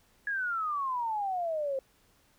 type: exponential sweep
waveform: sine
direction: down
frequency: 1688 to 524 Hz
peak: -29 dBFS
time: 0.27-1.79 s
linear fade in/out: 2 ms
effects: pink hiss -66 dBFS RMS until 2.38 s